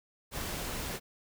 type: noise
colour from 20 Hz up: pink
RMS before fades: -37 dBFS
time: 0.31-1 s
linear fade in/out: 50 ms
effects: none